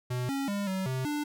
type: tone with pitch steps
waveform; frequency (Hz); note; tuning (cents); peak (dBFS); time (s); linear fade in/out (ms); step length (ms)
square; 124.7 / 274.9 / 201.8 / 189.4 / 130.2 / 295.3; B2 / C#4 / G#3 / F#3 / C3 / D4; +17 / -14 / -49 / +41 / -8 / +10; -30; 0.1-1.24; 10; 190
effects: none